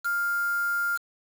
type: tone with quantisation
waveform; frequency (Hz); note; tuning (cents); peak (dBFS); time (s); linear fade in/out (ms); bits
sine; 1400; F6; +4; -24; 0.04-0.98; 20; 6
effects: none